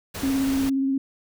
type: noise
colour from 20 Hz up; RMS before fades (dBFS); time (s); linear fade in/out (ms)
pink; -33; 0.14-0.7; 10
type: tone with vibrato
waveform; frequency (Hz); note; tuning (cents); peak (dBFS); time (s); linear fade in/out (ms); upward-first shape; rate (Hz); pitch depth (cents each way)
sine; 270; C#4; -45; -20; 0.23-0.98; 5; sine; 17; 20
effects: none